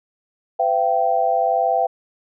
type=tone cluster; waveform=sine; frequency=509 / 676 / 777 Hz; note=C5 / E5 / G5; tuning=-48 / +43 / -16 cents; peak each=-23 / -19 / -19 dBFS; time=0.59-1.87 s; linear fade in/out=10 ms; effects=none